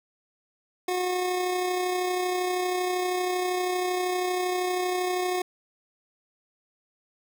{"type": "tone with amplitude modulation", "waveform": "25% pulse", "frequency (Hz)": 363.4, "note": "F#4", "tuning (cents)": -31, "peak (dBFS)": -20, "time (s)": [0.88, 5.42], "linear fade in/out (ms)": 5, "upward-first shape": "sine", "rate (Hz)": 32.7, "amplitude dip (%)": 30, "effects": []}